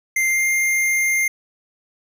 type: tone with pitch glide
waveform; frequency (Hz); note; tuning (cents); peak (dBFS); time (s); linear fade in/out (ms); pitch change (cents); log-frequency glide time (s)
square; 2093 to 2109; C7 to C7; 0 to +13; -17; 0.16-1.28; 5; +13; 0.27-0.45
effects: none